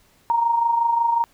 sine tone with amplitude modulation, 932.3 Hz, A#5, in tune, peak -14 dBFS, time 0.3-1.24 s, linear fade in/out 0 ms, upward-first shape sine, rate 25.5 Hz, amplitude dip 55%, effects pink hiss -58 dBFS RMS until 1.33 s

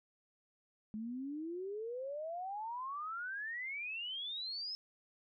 sine exponential sweep, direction up, 210.4 to 5230 Hz, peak -39 dBFS, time 0.94-4.75 s, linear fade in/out 0 ms, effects none

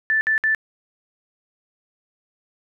sine tone bursts, 1760 Hz, A6, in tune, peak -16 dBFS, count 3, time 0.1-0.548 s, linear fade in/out 0 ms, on 110 ms, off 59 ms, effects none

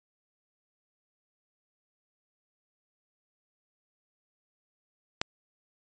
click, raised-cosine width 0.2 ms, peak -9 dBFS, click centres 5.215 s, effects resampled to 16000 Hz

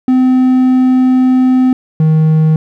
triangle tone pair in turn, 256.3 / 157.21 Hz, C4 / D#3, -36 / +18 cents, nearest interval minor sixth, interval 846 cents, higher first, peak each -4 dBFS, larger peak neither, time 0.08-1.73 / 2-2.56 s, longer first, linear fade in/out 2 ms, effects none

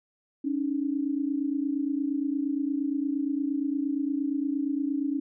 sine tone pair together, 277.2 / 305.8 Hz, C#4 / D#4, 0 / -30 cents, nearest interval major second, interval 170 cents, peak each -27 / -30 dBFS, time 0.44-5.2 s, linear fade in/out 10 ms, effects none

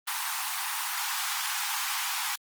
pink high-pass noise, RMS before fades -31 dBFS, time 0.07-2.36 s, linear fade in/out 10 ms, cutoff 790 Hz, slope 96 dB/octave, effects Opus 24 kbps

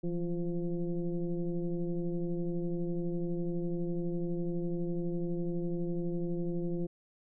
sine tone with frequency modulation, 170 Hz, F3, 46 cents flat, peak -30 dBFS, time 0.03-6.87 s, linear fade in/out 10 ms, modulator 176 Hz, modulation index 1.3, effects none

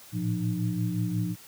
sine tone cluster, 110.3 / 115.9 / 175.1 / 304.1 Hz, A2 / A#2 / F3 / D#4, +5 / -10 / +5 / -40 cents, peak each -32 / -31 / -29 / -35 dBFS, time 0.12-1.36 s, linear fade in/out 50 ms, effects white hiss -50 dBFS RMS until 1.47 s

